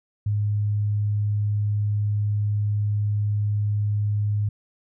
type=tone; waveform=sine; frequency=104 Hz; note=G#2; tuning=3 cents sharp; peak=-20 dBFS; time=0.26-4.49 s; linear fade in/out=5 ms; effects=none